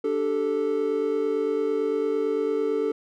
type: chord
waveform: triangle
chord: D suspended fourth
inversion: none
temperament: just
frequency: 293.7 / 391.6 / 440.5 Hz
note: D4 / G4 / A4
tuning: 0 / -2 / +2 cents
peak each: -28 / -27 / -22 dBFS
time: 0.04-2.92 s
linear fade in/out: 5 ms
effects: none